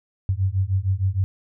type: beating tone pair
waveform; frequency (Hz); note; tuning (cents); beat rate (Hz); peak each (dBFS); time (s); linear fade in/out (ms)
sine; 92.5 / 99; F#2 / G2; 0 / +18; 6.5; -22; 0.29-1.24; 0
effects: none